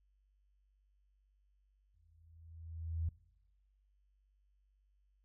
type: tone with exponential growth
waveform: sine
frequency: 82 Hz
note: E2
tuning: 9 cents flat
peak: -32 dBFS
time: 1.94-3.09 s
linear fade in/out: 5 ms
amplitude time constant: 250 ms
effects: noise-tail reverb RT60 0.9 s tail -21 dB re dry + added 49 Hz sine -70 dBFS peak until 5.24 s